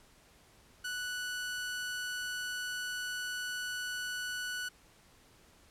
sawtooth tone, 1480 Hz, F#6, in tune, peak -32 dBFS, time 0.84-4.69 s, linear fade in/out 10 ms, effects pink hiss -62 dBFS RMS until 5.7 s + low-pass 12000 Hz 12 dB/octave

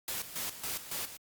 white noise with tremolo, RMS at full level -36 dBFS, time 0.08-1.17 s, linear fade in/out 2 ms, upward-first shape square, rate 3.6 Hz, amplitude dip 70%, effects Opus 48 kbps

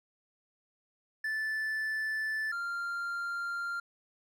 triangle tone pair in turn, 1753 / 1391.4 Hz, A6 / F6, -7 / -7 cents, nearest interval major third, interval 400 cents, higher first, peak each -29 / -31 dBFS, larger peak first, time 1.24-2.52 / 2.52-3.8 s, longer neither, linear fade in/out 5 ms, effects none

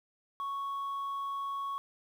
sine tone, 1109 Hz, C#6, in tune, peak -31 dBFS, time 0.4-1.78 s, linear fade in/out 0 ms, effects tanh soft clip ceiling -32 dBFS + 10-bit

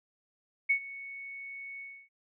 sine tone with ADSR envelope, 2217 Hz, C#7, in tune, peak -21 dBFS, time 0.69-2.09 s, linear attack 14 ms, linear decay 85 ms, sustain -19 dB, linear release 290 ms, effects none

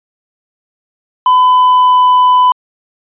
triangle tone with pitch glide, 1007 to 1000.6 Hz, B5 to B5, +33 to +22 cents, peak -3 dBFS, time 1.26-2.52 s, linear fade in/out 2 ms, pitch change -11 cents, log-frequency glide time 1.38-2.07 s, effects resampled to 8000 Hz

